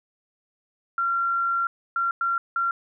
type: tone bursts at uneven times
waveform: sine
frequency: 1373 Hz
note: F6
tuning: 30 cents flat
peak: -21 dBFS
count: 4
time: 0.98-1.67 / 1.96-2.11 / 2.21-2.38 / 2.56-2.71 s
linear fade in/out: 2 ms
effects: none